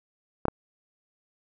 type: clicks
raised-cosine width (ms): 1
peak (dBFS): -10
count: 2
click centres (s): 0.454 / 0.483
effects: none